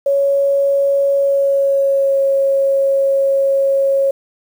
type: tone with pitch glide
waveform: sine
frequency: 557 to 547.7 Hz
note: C#5 to C#5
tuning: +8 to -21 cents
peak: -11 dBFS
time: 0.06-4.11 s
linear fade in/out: 5 ms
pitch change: -29 cents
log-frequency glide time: 1.15-2.2 s
effects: 7-bit